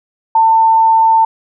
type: tone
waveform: sine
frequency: 896 Hz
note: A5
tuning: 31 cents sharp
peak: -6 dBFS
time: 0.35-1.25 s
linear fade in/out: 5 ms
effects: none